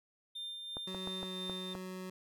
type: tone with tremolo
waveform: triangle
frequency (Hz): 3600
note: A7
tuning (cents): +39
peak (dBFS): -38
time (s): 0.35-1.74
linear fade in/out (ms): 10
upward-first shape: sine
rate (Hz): 2.9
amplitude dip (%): 35
type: clicks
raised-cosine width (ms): 1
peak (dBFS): -28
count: 6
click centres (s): 0.769 / 0.947 / 1.074 / 1.23 / 1.497 / 1.752
type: tone with pitch glide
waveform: 25% pulse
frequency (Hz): 187.4 to 185.46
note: F#3 to F#3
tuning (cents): +22 to +4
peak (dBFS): -38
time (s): 0.87-2.1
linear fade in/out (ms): 5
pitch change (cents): -18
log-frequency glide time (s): 1.2-1.36
effects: none